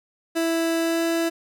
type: tone with pitch glide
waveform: 30% pulse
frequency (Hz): 330 to 332.3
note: E4 to E4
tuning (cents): +2 to +14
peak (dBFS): -18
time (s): 0.35-1.3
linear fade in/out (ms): 20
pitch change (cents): +12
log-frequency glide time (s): 0.79-1.03
effects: none